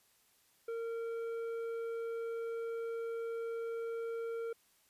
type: tone with tanh clipping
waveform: sine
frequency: 459.6 Hz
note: A#4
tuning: 25 cents flat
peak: -38 dBFS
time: 0.68-4.53 s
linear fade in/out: 5 ms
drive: 8 dB
effects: white hiss -70 dBFS RMS until 4.89 s + resampled to 32000 Hz